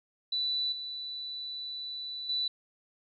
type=tone with level steps; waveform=sine; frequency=3972 Hz; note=B7; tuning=9 cents sharp; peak=-28 / -36 / -28 dBFS; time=0.32-2.48 s; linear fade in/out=5 ms; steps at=0.72 / 2.29 s; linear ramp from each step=5 ms; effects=none